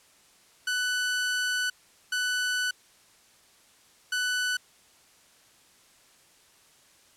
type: tone bursts at uneven times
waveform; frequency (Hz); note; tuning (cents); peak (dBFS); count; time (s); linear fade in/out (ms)
sawtooth; 1492; F#6; +14; -22; 3; 0.67-1.7 / 2.12-2.71 / 4.12-4.57; 5
effects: white hiss -59 dBFS RMS until 7.16 s + low-pass 10000 Hz 12 dB/octave